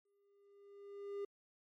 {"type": "tone with exponential growth", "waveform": "triangle", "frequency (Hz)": 402.5, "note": "G4", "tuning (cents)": 46, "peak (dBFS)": -36, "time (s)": [0.05, 1.25], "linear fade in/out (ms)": 5, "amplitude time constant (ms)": 260, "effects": ["MP3 64 kbps"]}